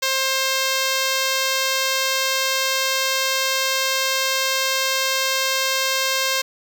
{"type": "tone", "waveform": "5% pulse", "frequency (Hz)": 530, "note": "C5", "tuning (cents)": 22, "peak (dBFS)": -7, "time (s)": [0.02, 6.42], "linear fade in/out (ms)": 10, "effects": []}